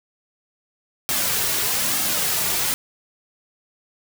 white noise with flanger, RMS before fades -22 dBFS, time 1.09-2.74 s, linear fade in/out 0 ms, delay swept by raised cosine 2 to 3.9 ms, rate 1.1 Hz, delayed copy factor -0.5, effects none

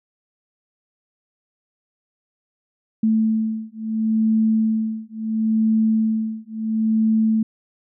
sine beating tone pair, 220 / 220.73 Hz, A3 / A3, 0 / +6 cents, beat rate 0.73 Hz, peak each -20 dBFS, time 3.03-7.43 s, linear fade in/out 5 ms, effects none

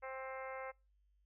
harmonic tone, 263.6 Hz, C4, 13 cents sharp, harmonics 2 / 3 / 4 / 5 / 6 / 7 / 8 / 9 / 10, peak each -46 / -50 / -51 / -53 / -55 / -59 / -52 / -65 / -66 dBFS, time 0.02-0.72 s, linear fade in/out 20 ms, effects noise-tail reverb RT60 0.3 s tail -26 dB re dry + added 50 Hz sine -70 dBFS peak until 1.25 s

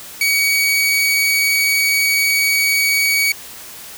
sawtooth tone, 2256 Hz, C#7, 30 cents sharp, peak -10 dBFS, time 0.21-3.32 s, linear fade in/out 2 ms, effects white hiss -35 dBFS RMS until 3.97 s

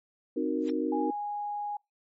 sine chord, C half-diminished seventh, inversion none, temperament equal with one note detuned, 261.6 / 309 / 370 / 466.2 Hz, C4 / Eb4 / Gb4 / Bb4, 0 / -12 / 0 / 0 cents, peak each -32 / -30 / -34 / -33 dBFS, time 0.36-1.11 s, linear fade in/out 10 ms
white noise with exponential growth, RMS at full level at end -39 dBFS, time 0.59-0.7 s, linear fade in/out 0 ms, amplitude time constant 23 ms
sine tone, 826 Hz, G#5, 10 cents flat, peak -31 dBFS, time 0.92-1.77 s, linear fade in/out 5 ms
effects noise-tail reverb RT60 0.2 s tail -26 dB re dry + MP3 32 kbps

